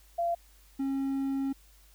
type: tone pair in turn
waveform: sine / triangle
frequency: 685 / 271.8 Hz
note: F5 / C#4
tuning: -34 / -34 cents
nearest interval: octave + major third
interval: 1600 cents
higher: first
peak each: -26 dBFS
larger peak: neither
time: 0.18-0.35 / 0.79-1.53 s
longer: second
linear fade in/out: 10 ms
effects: added 50 Hz sine -57 dBFS peak until 1.94 s + white hiss -62 dBFS RMS until 1.94 s